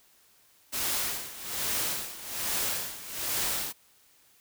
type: noise with tremolo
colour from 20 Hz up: white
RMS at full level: -29 dBFS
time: 0.72-3.73 s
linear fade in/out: 20 ms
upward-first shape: sine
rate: 1.2 Hz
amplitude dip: 80%
effects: white hiss -62 dBFS RMS until 4.4 s